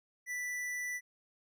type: tone with hard clipping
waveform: triangle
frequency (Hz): 1975.5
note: B6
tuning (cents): 0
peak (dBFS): -37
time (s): 0.26-1.01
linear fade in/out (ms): 50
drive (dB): 17
effects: none